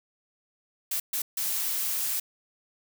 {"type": "noise bursts at uneven times", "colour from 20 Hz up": "blue", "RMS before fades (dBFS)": -29, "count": 3, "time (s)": [[0.91, 1], [1.13, 1.22], [1.37, 2.2]], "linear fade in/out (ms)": 5, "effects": []}